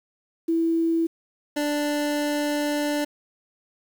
sine / 25% pulse tone pair in turn, 330 / 294 Hz, E4 / D4, +2 / +2 cents, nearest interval major second, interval 200 cents, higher first, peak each -19 dBFS, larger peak neither, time 0.48-1.07 / 1.56-3.05 s, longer second, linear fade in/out 10 ms, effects 8-bit

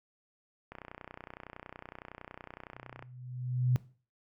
click train, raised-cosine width 0.5 ms, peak -29 dBFS, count 72, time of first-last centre 0.72-3.025 s, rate 30.8 Hz
sine tone with exponential growth, 125.3 Hz, B2, 25 cents sharp, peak -22 dBFS, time 2.74-3.76 s, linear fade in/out 0 ms, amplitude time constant 220 ms
effects noise-tail reverb RT60 0.4 s tail -19 dB re dry

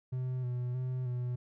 triangle tone with vibrato, 125.6 Hz, B2, 30 cents sharp, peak -30 dBFS, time 0.12-1.36 s, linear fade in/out 10 ms, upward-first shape square, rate 1.6 Hz, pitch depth 29 cents each way, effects none

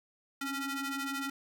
sawtooth ring-modulated tone, 554.4 Hz, C#5, in tune, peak -27 dBFS, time 0.41-1.3 s, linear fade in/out 5 ms, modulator 825 Hz, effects none

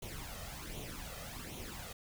pink noise with flanger, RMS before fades -45 dBFS, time 0.02-1.93 s, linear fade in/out 5 ms, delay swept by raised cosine 0.3 to 1.6 ms, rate 1.3 Hz, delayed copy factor +0.65, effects none

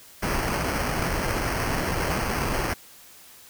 pink noise with sample-and-hold, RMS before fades -26 dBFS, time 0.22-2.74 s, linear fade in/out 10 ms, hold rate 3675 Hz, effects white hiss -49 dBFS RMS until 3.49 s

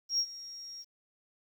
sine tone with ADSR envelope, 5588 Hz, F8, in tune, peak -23 dBFS, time 0.09-0.85 s, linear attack 99 ms, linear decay 65 ms, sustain -19 dB, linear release 39 ms, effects tanh soft clip ceiling -23 dBFS + 10-bit

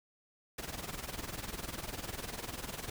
pink noise with tremolo, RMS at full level -38 dBFS, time 0.58-2.9 s, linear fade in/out 5 ms, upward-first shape triangle, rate 20 Hz, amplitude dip 85%, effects none

